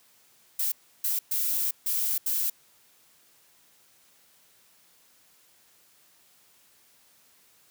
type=noise bursts at uneven times; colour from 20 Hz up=violet; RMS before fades=-27 dBFS; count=5; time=0.59-0.72 / 1.04-1.19 / 1.31-1.71 / 1.86-2.18 / 2.26-2.5 s; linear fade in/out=5 ms; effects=white hiss -61 dBFS RMS until 7.7 s + high-pass 80 Hz 12 dB/octave